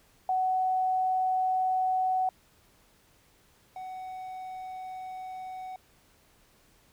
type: tone pair in turn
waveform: sine / triangle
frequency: 747 / 747 Hz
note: F#5 / F#5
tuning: +16 / +16 cents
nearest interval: unison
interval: 0 cents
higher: neither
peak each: -24 / -35 dBFS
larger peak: first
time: 0.29-2.29 / 3.76-5.76 s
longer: neither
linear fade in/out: 2 ms
effects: pink hiss -63 dBFS RMS until 6.92 s